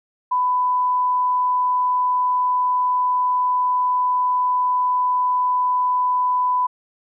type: tone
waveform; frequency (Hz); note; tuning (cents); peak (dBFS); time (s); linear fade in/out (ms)
sine; 998; B5; +18; -16; 0.31-6.67; 10
effects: none